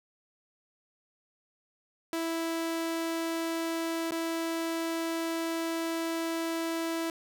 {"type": "tone with dropouts", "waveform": "sawtooth", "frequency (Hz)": 329.6, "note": "E4", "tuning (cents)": 0, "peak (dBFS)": -26, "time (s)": [2.13, 7.1], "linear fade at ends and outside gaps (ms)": 1, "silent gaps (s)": [4.109, 4.119], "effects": []}